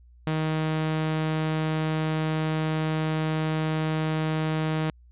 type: tone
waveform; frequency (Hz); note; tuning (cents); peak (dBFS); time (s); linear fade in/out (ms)
sawtooth; 157; D#3; +16; -20; 0.27-4.9; 0
effects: added 60 Hz sine -50 dBFS peak until 5.11 s + resampled to 8000 Hz